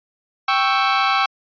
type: chord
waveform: sawtooth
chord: C# diminished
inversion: second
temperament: equal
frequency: 784 / 1108.7 / 1318.5 Hz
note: G5 / C#6 / E6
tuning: 0 / 0 / 0 cents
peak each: -16 dBFS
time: 0.48-1.26 s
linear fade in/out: 5 ms
effects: resampled to 11025 Hz